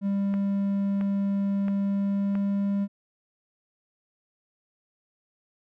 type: tone with pitch glide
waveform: triangle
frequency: 198.5 to 199.88 Hz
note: G3 to G3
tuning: +22 to +34 cents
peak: -21 dBFS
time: 0.01-2.88 s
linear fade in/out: 50 ms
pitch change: +12 cents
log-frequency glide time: 1.79-2.74 s
type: click train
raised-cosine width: 0.5 ms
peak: -24 dBFS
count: 4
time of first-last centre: 0.34-2.353 s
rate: 1.49 Hz
effects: none